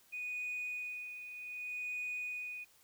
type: tone with tremolo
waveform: sine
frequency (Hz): 2477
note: D#7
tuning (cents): -8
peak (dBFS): -35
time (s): 0.12-2.65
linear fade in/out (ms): 20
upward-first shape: sine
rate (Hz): 0.65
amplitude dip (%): 65
effects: tanh soft clip ceiling -34 dBFS + white hiss -66 dBFS RMS until 2.83 s